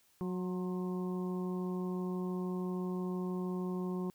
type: harmonic tone with a mistuned harmonic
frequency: 182.6 Hz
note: F#3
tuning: 23 cents flat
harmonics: 1 / 2 / 3 / 4 / 5 / 6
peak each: -35 / -39 / -54 / -53 / -52 / -50 dBFS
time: 0.21-4.1 s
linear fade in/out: 0 ms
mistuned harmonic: 6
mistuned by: -46 cents
effects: white hiss -69 dBFS RMS until 4.14 s